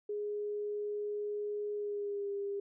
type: tone with pitch glide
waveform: sine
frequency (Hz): 415.3 to 401.4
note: G#4 to G4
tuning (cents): 0 to +41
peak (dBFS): -34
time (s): 0.09-2.6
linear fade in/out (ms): 5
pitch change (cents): -59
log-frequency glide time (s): 1.75-2.3
effects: none